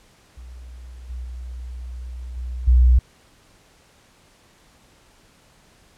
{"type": "tone with level steps", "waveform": "sine", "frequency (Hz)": 61.74, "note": "B1", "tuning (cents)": 0, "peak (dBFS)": [-36, -28, -30, -26, -10], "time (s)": [0.37, 2.99], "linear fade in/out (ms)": 5, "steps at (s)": [1.09, 1.24, 2.36, 2.67], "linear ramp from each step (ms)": 10, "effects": ["pink hiss -55 dBFS RMS until 5.97 s", "low-pass 10000 Hz 12 dB/octave"]}